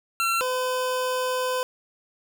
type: tone pair in turn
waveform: 25% pulse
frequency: 1356 / 507.9 Hz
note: E6 / B4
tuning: +49 / +48 cents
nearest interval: octave + perfect fourth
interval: 1701 cents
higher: first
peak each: -18 / -20 dBFS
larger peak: first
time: 0.2-0.41 / 0.41-1.63 s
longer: second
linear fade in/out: 0 ms
effects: none